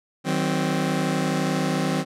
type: chord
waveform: sawtooth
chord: C diminished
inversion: first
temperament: just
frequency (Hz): 156.98 / 188.37 / 261.6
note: Eb3 / Gb3 / C4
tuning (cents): +16 / +31 / 0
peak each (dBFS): -22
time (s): 0.24-2.05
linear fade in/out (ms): 50
effects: low-pass 10000 Hz 12 dB/octave